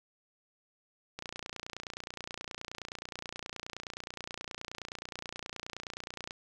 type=click train; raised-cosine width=0.2 ms; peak=-22 dBFS; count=152; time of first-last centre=1.19-6.309 s; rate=29.5 Hz; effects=none